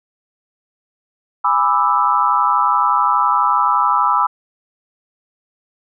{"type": "chord", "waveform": "sine", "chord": "E dominant seventh", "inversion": "first", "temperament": "just", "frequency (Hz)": [824.1, 988.9, 1186.7, 1318.5], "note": ["G#5", "B5", "D6", "E6"], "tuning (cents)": [-14, 2, 18, 0], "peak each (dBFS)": [-21, -16, -18, -17], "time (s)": [1.44, 4.27], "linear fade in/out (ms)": 10, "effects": []}